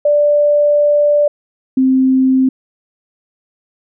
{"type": "tone pair in turn", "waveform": "sine", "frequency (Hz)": [587.3, 261.6], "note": ["D5", "C4"], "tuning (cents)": [0, 0], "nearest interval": "octave + major second", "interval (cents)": 1400, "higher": "first", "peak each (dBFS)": -8, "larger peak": "neither", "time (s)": [[0.05, 1.28], [1.77, 2.49]], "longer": "first", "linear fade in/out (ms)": 5, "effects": []}